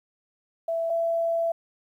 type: tone pair in turn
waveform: sine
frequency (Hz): 663 / 668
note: E5 / E5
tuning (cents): +10 / +23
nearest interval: unison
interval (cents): 13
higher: second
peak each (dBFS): -24 / -22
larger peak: second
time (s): 0.68-0.9 / 0.9-1.52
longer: second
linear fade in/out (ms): 5
effects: 10-bit